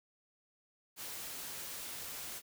white noise, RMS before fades -44 dBFS, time 0.96-2.42 s, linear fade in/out 50 ms, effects none

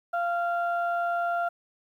sine tone pair together, 692.5 / 1385 Hz, F5 / F6, -15 / -15 cents, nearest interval octave, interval 1200 cents, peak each -25 / -29 dBFS, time 0.13-1.49 s, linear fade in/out 10 ms, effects tanh soft clip ceiling -19 dBFS + 10-bit

